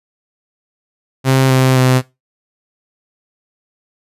sawtooth tone with pitch steps, 132.5 / 130.52 / 128.58 Hz, C3 / C3 / C3, +22 / -4 / -30 cents, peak -5 dBFS, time 1.24-2.02 s, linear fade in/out 50 ms, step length 260 ms, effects noise-tail reverb RT60 0.2 s tail -17 dB re dry + resampled to 32000 Hz

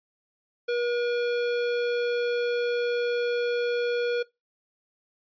square tone, 480.5 Hz, B4, 48 cents flat, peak -25 dBFS, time 0.68-4.23 s, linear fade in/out 10 ms, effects noise-tail reverb RT60 0.2 s tail -21 dB re dry + resampled to 11025 Hz

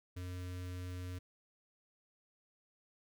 square tone with notch filter, 90.4 Hz, F#2, 40 cents flat, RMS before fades -43 dBFS, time 0.16-1.19 s, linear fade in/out 10 ms, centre 810 Hz, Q 1.3, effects none

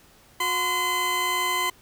20% pulse tone pair together, 362.3 / 1024.7 Hz, F#4 / C6, -36 / -36 cents, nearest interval octave + tritone, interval 1800 cents, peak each -28 / -18 dBFS, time 0.4-1.7 s, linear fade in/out 5 ms, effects pink hiss -55 dBFS RMS until 1.81 s

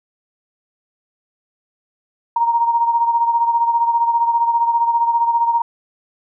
sine beating tone pair, 932.3 / 947.3 Hz, A#5 / A#5, 0 / +28 cents, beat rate 15 Hz, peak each -14 / -21 dBFS, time 2.36-5.62 s, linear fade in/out 5 ms, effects none

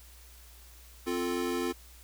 square chord, F major, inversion second, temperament equal, 261.6 / 349.2 / 440 Hz, C4 / F4 / A4, 0 / 0 / 0 cents, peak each -35 / -33 / -37 dBFS, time 1.06-1.73 s, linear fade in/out 20 ms, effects added 60 Hz sine -52 dBFS peak until 2.03 s + white hiss -56 dBFS RMS until 2.03 s

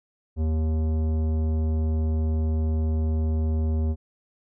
sine tone with tanh clipping, 78.8 Hz, D#2, 23 cents sharp, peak -23 dBFS, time 0.36-3.96 s, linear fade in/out 50 ms, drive 14 dB, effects none

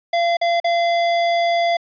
square tone with dropouts, 685 Hz, F5, 34 cents flat, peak -16 dBFS, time 0.13-1.77 s, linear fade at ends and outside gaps 5 ms, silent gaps 0.37-0.413 / 0.601-0.643 s, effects resampled to 11025 Hz + 8-bit

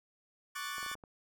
sawtooth chord, D major seventh, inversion third, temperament equal, 1108.7 / 1174.7 / 1480 / 1760 Hz, C#6 / D6 / F#6 / A6, 0 / 0 / 0 / 0 cents, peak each -40 dBFS, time 0.55-0.95 s, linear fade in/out 10 ms
clicks, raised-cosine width 1 ms, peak -37 dBFS, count 6, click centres 0.782 / 0.829 / 0.863 / 0.915 / 0.953 / 1.038 s
effects none

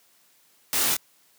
white noise with echo, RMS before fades -25 dBFS, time 0.73-0.94 s, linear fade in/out 0 ms, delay 26 ms, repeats 1, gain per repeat -2 dB, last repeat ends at 0.966 s, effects white hiss -61 dBFS RMS until 1.38 s + high-pass 150 Hz 12 dB/octave

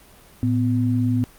sine tone pair together, 111.7 / 250.8 Hz, A2 / B3, +27 / +27 cents, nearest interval octave + major second, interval 1400 cents, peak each -20 dBFS, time 0.43-1.24 s, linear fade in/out 0 ms, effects pink hiss -49 dBFS RMS until 1.38 s + Opus 32 kbps

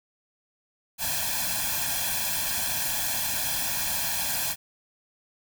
white noise with comb filter, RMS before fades -28 dBFS, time 0.98-4.56 s, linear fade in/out 50 ms, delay 1.2 ms, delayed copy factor +0.95, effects none

